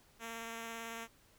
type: tone with vibrato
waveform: 5% pulse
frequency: 228.6 Hz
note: A#3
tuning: 34 cents flat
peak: -31 dBFS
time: 0.19-1.08 s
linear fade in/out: 50 ms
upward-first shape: sine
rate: 18 Hz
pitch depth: 11 cents each way
effects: pink hiss -66 dBFS RMS until 1.38 s